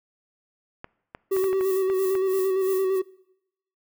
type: clicks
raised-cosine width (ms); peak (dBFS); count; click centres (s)
0.5; -21; 8; 0.844 / 1.149 / 1.366 / 1.441 / 1.53 / 1.61 / 1.9 / 2.153
type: noise with tremolo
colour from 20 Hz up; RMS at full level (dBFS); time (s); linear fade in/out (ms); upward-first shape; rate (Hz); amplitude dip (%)
violet; -36; 1.31-3; 20; sine; 3; 90
type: tone with vibrato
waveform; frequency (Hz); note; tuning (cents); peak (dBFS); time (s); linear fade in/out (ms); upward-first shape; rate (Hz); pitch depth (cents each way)
triangle; 380.2; F#4; +47; -18; 1.31-3.02; 10; square; 8.8; 26
effects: noise-tail reverb RT60 0.8 s tail -22 dB re dry